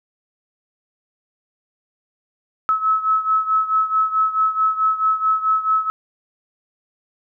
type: beating tone pair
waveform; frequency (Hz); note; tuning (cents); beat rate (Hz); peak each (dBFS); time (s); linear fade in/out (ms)
sine; 1293 / 1297.6; E6 / E6; -34 / -28; 4.6; -17 / -21; 2.69-5.9; 0
effects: none